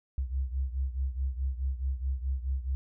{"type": "beating tone pair", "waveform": "sine", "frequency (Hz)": [64.8, 69.5], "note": ["C2", "C#2"], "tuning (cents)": [-16, 5], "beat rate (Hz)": 4.7, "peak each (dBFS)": [-30, -34], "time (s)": [0.18, 2.75], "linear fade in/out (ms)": 0, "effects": []}